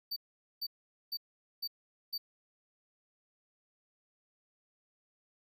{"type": "tone bursts", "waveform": "square", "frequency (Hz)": 4600, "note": "D8", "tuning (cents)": -37, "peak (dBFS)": -35, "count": 5, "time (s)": [0.11, 2.18], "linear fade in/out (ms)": 10, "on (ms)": 54, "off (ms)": 450, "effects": []}